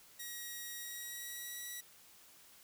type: tone with pitch glide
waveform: 5% pulse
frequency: 1900 to 1941 Hz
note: A#6 to B6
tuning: +33 to -31 cents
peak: -33 dBFS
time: 0.19-1.81 s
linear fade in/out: 10 ms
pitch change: +36 cents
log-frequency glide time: 0.8-1.68 s
effects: white hiss -61 dBFS RMS until 2.63 s